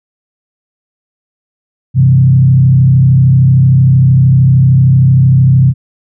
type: tone with frequency modulation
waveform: sine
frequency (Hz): 130.81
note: C3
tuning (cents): 0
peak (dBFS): -3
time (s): 1.94-5.74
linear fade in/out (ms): 50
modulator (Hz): 33.1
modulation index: 0.7
effects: none